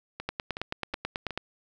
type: two click trains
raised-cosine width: 0.3 ms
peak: -14 / -19 dBFS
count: 11 / 4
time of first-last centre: 0.29-1.376 / 0.2-1.307 s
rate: 9.21 / 2.71 Hz
effects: none